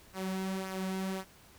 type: tone with flanger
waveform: sawtooth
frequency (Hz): 189.6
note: F#3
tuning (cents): +43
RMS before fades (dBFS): -36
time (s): 0.13-1.25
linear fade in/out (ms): 50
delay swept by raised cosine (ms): 0.24 to 3.64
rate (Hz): 1.8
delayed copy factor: -0.55
effects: pink hiss -58 dBFS RMS until 1.58 s